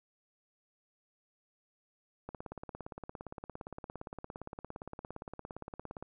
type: click train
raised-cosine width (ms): 1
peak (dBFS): -28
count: 66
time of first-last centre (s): 2.29-6.026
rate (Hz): 17.4
effects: none